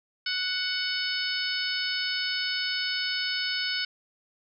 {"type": "harmonic tone with a mistuned harmonic", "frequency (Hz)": 740, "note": "F#5", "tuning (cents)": 0, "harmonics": [2, 3, 4, 5, 6, 7], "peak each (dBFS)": [-33, -35, -33, -37, -33, -34], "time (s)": [0.26, 3.85], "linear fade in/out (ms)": 5, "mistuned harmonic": 4, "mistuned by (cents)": 16, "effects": []}